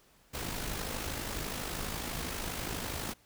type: noise with amplitude modulation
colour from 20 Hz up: pink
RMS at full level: -35 dBFS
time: 0.33-3.14 s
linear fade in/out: 20 ms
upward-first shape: sine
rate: 52.2 Hz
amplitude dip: 50%
effects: pink hiss -64 dBFS RMS until 3.25 s